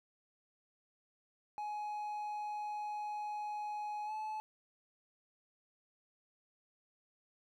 triangle tone with pitch glide, 839 to 862.1 Hz, G#5 to A5, +17 to -36 cents, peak -36 dBFS, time 1.58-4.4 s, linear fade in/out 0 ms, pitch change +47 cents, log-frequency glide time 4.05-4.12 s, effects none

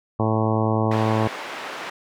harmonic tone, 110 Hz, A2, in tune, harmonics 1 / 2 / 3 / 4 / 5 / 6 / 7 / 8 / 9 / 10, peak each -22 / -25 / -27 / -28 / -29 / -30 / -30 / -31 / -32 / -32 dBFS, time 0.19-1.28 s, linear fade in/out 10 ms
white band-pass noise, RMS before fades -33 dBFS, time 0.91-1.9 s, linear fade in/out 5 ms, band 330 to 1900 Hz, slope 12 dB/octave
effects none

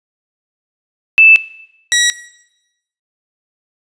sine / 15% pulse tone pair in turn, 2637 / 1919.3 Hz, E7 / B6, 0 / -50 cents, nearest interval perfect fourth, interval 550 cents, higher first, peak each -3 dBFS, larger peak neither, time 1.18-1.36 / 1.92-2.1 s, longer neither, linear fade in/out 0 ms, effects noise-tail reverb RT60 0.9 s tail -18 dB re dry + resampled to 22050 Hz

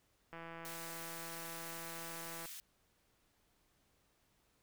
click train, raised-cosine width 0.5 ms, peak -34 dBFS, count 354, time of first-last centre 0.33-2.457 s, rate 166 Hz
white high-pass noise, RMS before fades -49 dBFS, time 0.65-2.6 s, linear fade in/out 0 ms, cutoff 1900 Hz, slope 12 dB/octave
effects pink hiss -75 dBFS RMS until 4.62 s

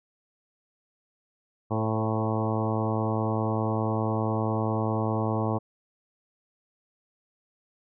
harmonic tone with a mistuned harmonic, 110 Hz, A2, in tune, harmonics 1 / 2 / 3 / 4 / 5 / 6 / 7 / 8 / 9 / 10, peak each -28 / -31 / -33 / -34 / -35 / -36 / -36 / -37 / -38 / -38 dBFS, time 1.7-5.59 s, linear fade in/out 20 ms, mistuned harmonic 5, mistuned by -15 cents, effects none

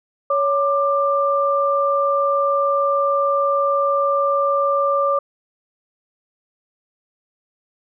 sine tone pair together, 560 / 1186.6 Hz, C#5 / D6, +18 / +18 cents, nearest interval octave + minor second, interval 1300 cents, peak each -18 dBFS, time 0.3-5.19 s, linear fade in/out 5 ms, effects none

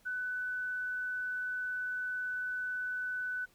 sine tone, 1497 Hz, F#6, 20 cents sharp, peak -33 dBFS, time 0.05-3.46 s, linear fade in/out 20 ms, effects pink hiss -66 dBFS RMS until 3.54 s + MP3 96 kbps

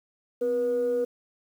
sine tone pair together, 256.3 / 484.4 Hz, C4 / B4, -36 / -34 cents, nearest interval major seventh, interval 1102 cents, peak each -33 / -22 dBFS, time 0.41-1.05 s, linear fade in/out 10 ms, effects tanh soft clip ceiling -19 dBFS + 9-bit

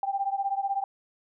sine beating tone pair, 784 / 800 Hz, G5 / G5, 0 / +35 cents, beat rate 16 Hz, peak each -28 / -30 dBFS, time 0.03-0.84 s, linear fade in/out 2 ms, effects none

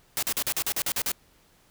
white noise bursts, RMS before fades -27 dBFS, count 10, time 0.17-1.117 s, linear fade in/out 0 ms, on 56 ms, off 43 ms, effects pink hiss -61 dBFS RMS until 1.7 s

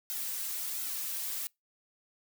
blue noise with flanger, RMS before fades -36 dBFS, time 0.1-1.47 s, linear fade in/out 0 ms, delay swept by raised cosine 1.7 to 4.1 ms, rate 1.4 Hz, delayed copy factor -0.95, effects noise-tail reverb RT60 0.2 s tail -26 dB re dry

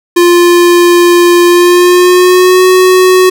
square tone with pitch glide, 349.2 to 369.8 Hz, F4 to F#4, 0 to -1 cents, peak -3 dBFS, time 0.16-3.3 s, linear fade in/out 10 ms, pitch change +99 cents, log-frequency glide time 1.46-2.65 s, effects none

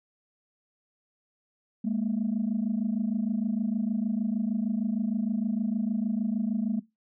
sine tone pair together, 206.6 / 233.1 Hz, G#3 / A#3, -9 / 0 cents, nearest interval major second, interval 209 cents, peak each -27 dBFS, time 1.84-6.8 s, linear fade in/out 10 ms, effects noise-tail reverb RT60 0.2 s tail -19 dB re dry + tanh soft clip ceiling -20 dBFS

